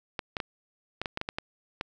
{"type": "clicks", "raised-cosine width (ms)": 0.3, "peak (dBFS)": -15, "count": 10, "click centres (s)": [0.192, 0.368, 0.402, 1.016, 1.058, 1.174, 1.214, 1.289, 1.385, 1.811], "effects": []}